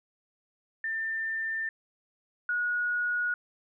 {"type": "tone pair in turn", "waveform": "sine", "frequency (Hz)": [1792, 1452.6], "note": ["A6", "F#6"], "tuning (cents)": [31, -32], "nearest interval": "major third", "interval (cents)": 363, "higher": "first", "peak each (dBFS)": [-29, -26], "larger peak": "second", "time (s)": [[0.84, 1.69], [2.49, 3.34]], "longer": "neither", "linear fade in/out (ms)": 2, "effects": []}